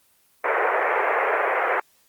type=band-pass noise; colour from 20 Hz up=pink; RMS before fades=-22 dBFS; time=0.44-1.8 s; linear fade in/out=5 ms; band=420 to 2200 Hz; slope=48 dB/octave; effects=white hiss -61 dBFS RMS until 2.08 s + Opus 24 kbps